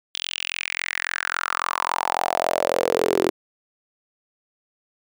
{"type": "tone with high-pass filter sweep", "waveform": "sawtooth", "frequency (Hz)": 43.65, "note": "F1", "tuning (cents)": 0, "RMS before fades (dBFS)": -24, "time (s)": [0.14, 3.3], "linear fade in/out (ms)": 10, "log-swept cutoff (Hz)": [3400, 360], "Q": 5, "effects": []}